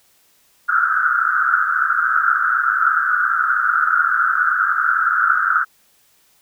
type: band-pass noise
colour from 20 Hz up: pink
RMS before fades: -17 dBFS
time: 0.68-5.65 s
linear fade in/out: 20 ms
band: 1300 to 1500 Hz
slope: 96 dB/octave
effects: white hiss -57 dBFS RMS until 6.41 s